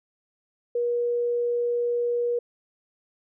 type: tone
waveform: sine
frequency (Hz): 479.2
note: A#4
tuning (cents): +48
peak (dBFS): -22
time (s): 0.75-2.39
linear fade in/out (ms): 5
effects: none